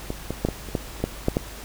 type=clicks; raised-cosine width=2 ms; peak=-14 / -13 / -7 / -11 / -23 / -9 / -25 / -8 / -6 / -7 dBFS; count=10; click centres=0.104 / 0.306 / 0.45 / 0.487 / 0.687 / 0.752 / 1.003 / 1.04 / 1.284 / 1.369 s; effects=added 50 Hz sine -40 dBFS peak until 1.64 s + pink hiss -40 dBFS RMS until 1.64 s